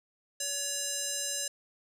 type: tone with band-pass filter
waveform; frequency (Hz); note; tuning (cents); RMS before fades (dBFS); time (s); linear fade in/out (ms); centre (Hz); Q
square; 567; C#5; +39; -34; 0.4-1.48; 5; 7300; 2.3
effects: none